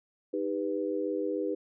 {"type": "chord", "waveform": "sine", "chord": "Eb augmented", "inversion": "none", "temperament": "equal with one note detuned", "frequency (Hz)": [311.1, 397.7, 493.9], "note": ["Eb4", "G4", "B4"], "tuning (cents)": [0, 25, 0], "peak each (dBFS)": -33, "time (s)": [0.33, 1.55], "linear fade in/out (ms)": 10, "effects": []}